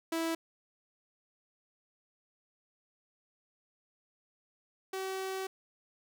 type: tone pair in turn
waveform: sawtooth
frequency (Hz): 328.3 / 381.2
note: E4 / G4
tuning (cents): -7 / -48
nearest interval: minor third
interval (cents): 259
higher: second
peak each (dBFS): -27 / -31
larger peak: first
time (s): 0.12-0.35 / 4.93-5.47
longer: second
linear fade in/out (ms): 5
effects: none